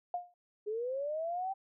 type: tone with exponential decay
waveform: sine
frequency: 709 Hz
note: F5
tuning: 26 cents sharp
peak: -29 dBFS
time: 0.14-0.34 s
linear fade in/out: 2 ms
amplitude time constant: 42 ms
type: linear sweep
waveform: sine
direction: up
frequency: 410 to 786 Hz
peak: -33 dBFS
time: 0.66-1.54 s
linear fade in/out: 20 ms
effects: none

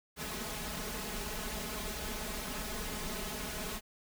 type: noise with comb filter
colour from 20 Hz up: pink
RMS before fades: -39 dBFS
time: 0.16-3.81 s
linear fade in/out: 50 ms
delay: 4.7 ms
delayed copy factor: +0.95
effects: none

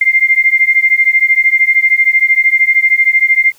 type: beating tone pair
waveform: sine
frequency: 2097 / 2110 Hz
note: C7 / C7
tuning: +3 / +14 cents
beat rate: 13 Hz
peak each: -10 dBFS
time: 0.01-3.52 s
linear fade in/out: 5 ms
effects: white hiss -47 dBFS RMS until 3.58 s

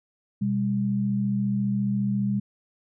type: tone pair together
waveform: sine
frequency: 126.5 / 201.1 Hz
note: B2 / G3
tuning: +42 / +44 cents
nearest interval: minor sixth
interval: 802 cents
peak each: -28 / -23 dBFS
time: 0.41-2.4 s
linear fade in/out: 10 ms
effects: none

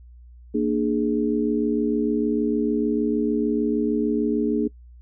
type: tone cluster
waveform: sine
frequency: 232.2 / 298.8 / 417.3 Hz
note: A#3 / D4 / G#4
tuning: -7 / +30 / +8 cents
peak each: -23 / -23 / -25 dBFS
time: 0.54-4.68 s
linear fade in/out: 10 ms
effects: noise-tail reverb RT60 0.1 s tail -23 dB re dry + added 60 Hz sine -43 dBFS peak until 5.01 s

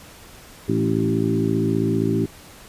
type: harmonic tone with a mistuned harmonic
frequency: 55.2 Hz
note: A1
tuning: 6 cents sharp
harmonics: 2 / 3 / 4 / 5 / 6 / 7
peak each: -25 / -25 / -25 / -25 / -25 / -25 dBFS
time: 0.68-2.26 s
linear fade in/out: 10 ms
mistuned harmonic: 5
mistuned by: +23 cents
effects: pink hiss -44 dBFS RMS until 2.68 s + resampled to 32000 Hz

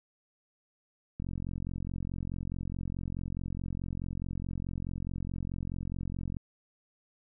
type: click train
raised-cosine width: 5 ms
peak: -24 dBFS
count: 232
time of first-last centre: 1.2-6.368 s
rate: 44.7 Hz
effects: none

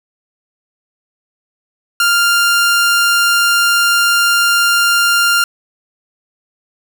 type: tone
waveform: sawtooth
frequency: 1396.9 Hz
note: F6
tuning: in tune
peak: -6 dBFS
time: 2-5.44 s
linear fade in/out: 2 ms
effects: none

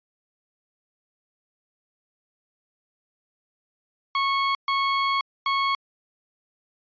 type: tone bursts at uneven times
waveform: sawtooth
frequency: 1100 Hz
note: C#6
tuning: 14 cents flat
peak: -17 dBFS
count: 3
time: 4.15-4.55 / 4.68-5.21 / 5.46-5.75 s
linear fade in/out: 2 ms
effects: resampled to 11025 Hz

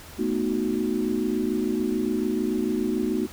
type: chord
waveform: sine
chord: B dominant seventh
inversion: third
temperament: equal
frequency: 220 / 246.9 / 311.1 / 370 Hz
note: A3 / B3 / D#4 / F#4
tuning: 0 / 0 / 0 / 0 cents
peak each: -28 dBFS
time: 0.18-3.27 s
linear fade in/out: 20 ms
effects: added 81 Hz sine -51 dBFS peak until 3.32 s + pink hiss -44 dBFS RMS until 3.32 s

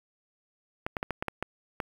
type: clicks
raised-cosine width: 0.5 ms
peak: -15 dBFS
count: 8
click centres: 0.865 / 0.968 / 1.029 / 1.107 / 1.225 / 1.283 / 1.426 / 1.802 s
effects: 7-bit

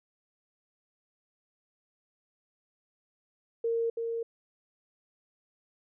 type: tone with echo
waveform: sine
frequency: 460.8 Hz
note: A#4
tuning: 20 cents flat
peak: -26 dBFS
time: 3.64-3.9 s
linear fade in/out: 5 ms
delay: 330 ms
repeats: 1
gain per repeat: -4 dB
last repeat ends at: 4.23 s
effects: none

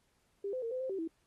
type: tone with pitch steps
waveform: sine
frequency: 399.4 / 512 / 459.2 / 511 / 522 / 385.4 / 326.9 Hz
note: G4 / C5 / A#4 / C5 / C5 / G4 / E4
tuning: +32 / -38 / -26 / -41 / -4 / -29 / -14 cents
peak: -34 dBFS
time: 0.44-1.077 s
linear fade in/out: 5 ms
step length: 91 ms
effects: pink hiss -75 dBFS RMS until 1.26 s + AAC 32 kbps

